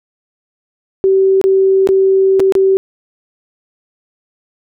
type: tone with dropouts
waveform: sine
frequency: 384.5 Hz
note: G4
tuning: 33 cents flat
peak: -7 dBFS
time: 1.04-2.77 s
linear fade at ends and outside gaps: 0 ms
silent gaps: 1.414-1.44 / 1.873-1.889 / 2.396-2.402 / 2.523-2.552 s
effects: none